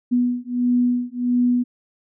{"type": "beating tone pair", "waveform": "sine", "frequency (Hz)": [244.7, 246.2], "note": ["B3", "B3"], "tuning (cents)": [-16, -5], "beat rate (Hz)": 1.5, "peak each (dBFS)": -20, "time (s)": [0.11, 1.64], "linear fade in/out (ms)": 20, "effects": []}